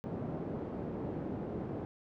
pink band-pass noise, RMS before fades -39 dBFS, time 0.04-1.85 s, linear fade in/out 0 ms, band 130 to 490 Hz, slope 12 dB/octave, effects none

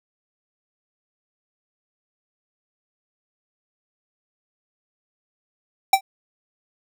square tone with exponential decay, 776 Hz, G5, 18 cents flat, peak -8 dBFS, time 5.93-6.01 s, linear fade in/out 5 ms, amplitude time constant 17 ms, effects none

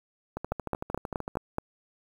two click trains, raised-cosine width 1 ms, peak -19 / -14 dBFS, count 14 / 6, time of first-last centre 0.37-1.355 / 0.52-1.584 s, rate 13.2 / 4.7 Hz, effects 8-bit

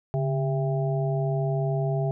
harmonic tone with a mistuned harmonic, 132.9 Hz, C3, 27 cents sharp, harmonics 1 / 3 / 5 / 6, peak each -24 / -31 / -31 / -38 dBFS, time 0.14-2.11 s, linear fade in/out 0 ms, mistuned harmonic 1, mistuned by +110 cents, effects none

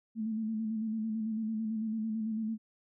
sine tone with vibrato, 220 Hz, A3, in tune, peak -31 dBFS, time 0.15-2.58 s, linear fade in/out 50 ms, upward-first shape square, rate 9 Hz, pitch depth 35 cents each way, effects none

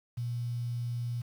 sine tone with quantisation, 120 Hz, B2, 49 cents flat, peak -31 dBFS, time 0.17-1.22 s, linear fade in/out 10 ms, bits 9, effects none

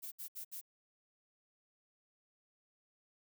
violet noise bursts, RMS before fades -45 dBFS, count 4, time 0.02-0.614 s, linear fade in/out 20 ms, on 99 ms, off 66 ms, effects none

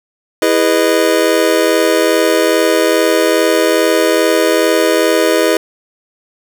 square chord, E major seventh, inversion none, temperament just, 329.6 / 412 / 494.4 / 618.1 Hz, E4 / G#4 / B4 / D#5, 0 / -14 / +2 / -12 cents, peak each -16 dBFS, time 0.42-5.57 s, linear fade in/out 2 ms, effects none

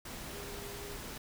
sine tone in noise, 405.2 Hz, G#4, 43 cents flat, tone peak -47 dBFS, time 0.32-0.97 s, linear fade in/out 5 ms, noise pink, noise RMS -44 dBFS, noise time 0.05-1.18 s, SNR -6 dB, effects none

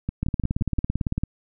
two click trains, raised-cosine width 5 ms, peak -13 / -11 dBFS, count 5 / 19, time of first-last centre 0.09-0.786 / 0.23-1.236 s, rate 5.75 / 17.9 Hz, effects none

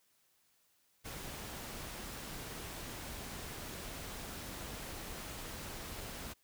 pink noise, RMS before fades -45 dBFS, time 1.04-6.34 s, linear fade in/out 20 ms, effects white hiss -73 dBFS RMS until 6.43 s

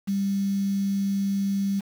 sine tone with quantisation, 197.5 Hz, G3, 13 cents sharp, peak -22 dBFS, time 0.07-1.81 s, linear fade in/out 20 ms, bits 7, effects none

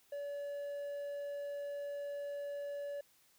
triangle tone, 572 Hz, D5, 46 cents flat, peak -37 dBFS, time 0.12-3.01 s, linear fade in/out 5 ms, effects white hiss -69 dBFS RMS until 3.38 s

